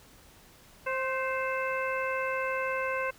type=harmonic tone with a mistuned harmonic; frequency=526 Hz; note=C5; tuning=9 cents sharp; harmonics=1 / 2 / 3 / 4 / 5; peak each=-32 / -34 / -35 / -38 / -38 dBFS; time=0.86-3.11 s; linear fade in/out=10 ms; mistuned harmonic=3; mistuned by=-38 cents; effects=pink hiss -56 dBFS RMS until 3.18 s